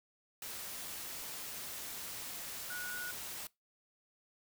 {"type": "tone in noise", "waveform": "sine", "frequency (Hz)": 1459, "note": "F#6", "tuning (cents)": -25, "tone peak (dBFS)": -41, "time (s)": [2.7, 3.11], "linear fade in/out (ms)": 2, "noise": "white", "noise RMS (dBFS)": -44, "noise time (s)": [0.42, 3.47], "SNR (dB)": 0, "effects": ["noise-tail reverb RT60 0.2 s tail -22 dB re dry"]}